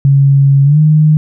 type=tone with pitch glide; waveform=sine; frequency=138.5 to 153.68 Hz; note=C#3 to D#3; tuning=-1 to -21 cents; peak=-4 dBFS; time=0.05-1.17 s; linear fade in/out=0 ms; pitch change=+180 cents; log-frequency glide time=0.64-0.79 s; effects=none